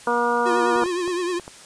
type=harmonic tone; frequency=239.1 Hz; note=A#3; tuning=44 cents sharp; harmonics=1 / 2 / 3 / 4 / 5 / 6; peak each=-29 / -23 / -28 / -23 / -26 / -27 dBFS; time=0.07-0.84 s; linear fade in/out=2 ms
type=tone with vibrato; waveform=square; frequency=354.8 Hz; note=F4; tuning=27 cents sharp; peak=-23 dBFS; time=0.45-1.4 s; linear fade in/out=20 ms; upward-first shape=triangle; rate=9.7 Hz; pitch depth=81 cents each way
type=clicks; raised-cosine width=1 ms; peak=-22 dBFS; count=6; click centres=0.76 / 0.823 / 0.86 / 1.078 / 1.397 / 1.479 s
effects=white hiss -44 dBFS RMS until 1.65 s + resampled to 22050 Hz